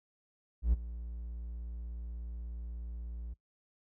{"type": "tone with ADSR envelope", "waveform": "triangle", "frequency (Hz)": 58.27, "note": "A#1", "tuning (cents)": 0, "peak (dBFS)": -20, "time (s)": [0.62, 3.34], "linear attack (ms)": 110, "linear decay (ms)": 19, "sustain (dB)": -17, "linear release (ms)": 10, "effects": ["noise-tail reverb RT60 0.1 s tail -20 dB re dry"]}